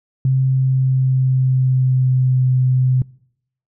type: tone with pitch glide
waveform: sine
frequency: 131.9 to 128.44 Hz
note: C3 to C3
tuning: +14 to -32 cents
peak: -12 dBFS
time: 0.25-3.02 s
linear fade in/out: 2 ms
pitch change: -46 cents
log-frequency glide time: 0.44-2.35 s
effects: noise-tail reverb RT60 0.7 s tail -24 dB re dry